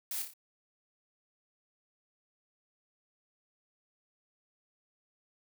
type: noise with echo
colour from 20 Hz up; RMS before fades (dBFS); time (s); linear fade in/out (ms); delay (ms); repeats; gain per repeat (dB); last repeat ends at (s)
blue; -37; 0.11-0.22; 2; 29; 4; -5; 0.336
effects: none